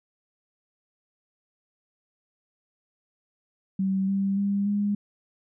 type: tone with pitch steps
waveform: sine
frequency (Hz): 192 / 196.03 / 200.2 / 204.4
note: G3 / G3 / G3 / G#3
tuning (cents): -36 / 0 / +37 / -27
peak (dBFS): -22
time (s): 3.79-4.95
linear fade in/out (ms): 5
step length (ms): 290
effects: none